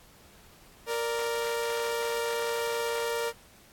sawtooth tone pair together, 466.1 / 587.3 Hz, A#4 / D5, 0 / 0 cents, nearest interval major third, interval 400 cents, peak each -25 / -32 dBFS, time 0.86-3.33 s, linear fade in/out 50 ms, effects pink hiss -56 dBFS RMS until 3.72 s + AAC 64 kbps

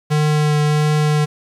square tone with vibrato, 150.7 Hz, D3, 45 cents sharp, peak -14 dBFS, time 0.1-1.26 s, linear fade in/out 20 ms, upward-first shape triangle, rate 1.5 Hz, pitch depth 10 cents each way, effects low-pass 9000 Hz 12 dB/octave + 7-bit

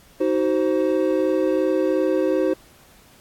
triangle chord, C diminished, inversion first, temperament just, 314 / 376.7 / 523.3 Hz, Eb4 / Gb4 / C5, +16 / +31 / 0 cents, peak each -20 dBFS, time 0.2-2.54 s, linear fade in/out 10 ms, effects pink hiss -52 dBFS RMS until 3.2 s + AAC 64 kbps

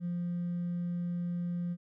triangle tone with hard clipping, 174.5 Hz, F3, 1 cent flat, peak -31 dBFS, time 0-1.77 s, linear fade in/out 50 ms, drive 2 dB, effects none

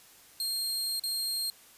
sawtooth tone with dropouts, 4212 Hz, C8, 11 cents sharp, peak -27 dBFS, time 0.4-1.5 s, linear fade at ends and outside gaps 1 ms, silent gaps 0.996-1.037 s, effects white hiss -56 dBFS RMS until 1.77 s + resampled to 32000 Hz

